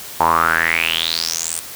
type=tone with band-pass filter sweep; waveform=sawtooth; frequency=82.41 Hz; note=E2; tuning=in tune; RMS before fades=-18 dBFS; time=0.2-1.6 s; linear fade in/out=0 ms; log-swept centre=880 to 9200 Hz; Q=7.5; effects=white hiss -33 dBFS RMS until 1.75 s